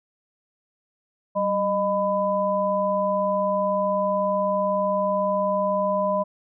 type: tone cluster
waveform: sine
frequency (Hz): 192.4 / 613 / 1001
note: G3 / D#5 / B5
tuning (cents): -32 / -26 / +23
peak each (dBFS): -29 / -22 / -25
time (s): 1.35-6.24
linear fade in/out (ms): 20
effects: none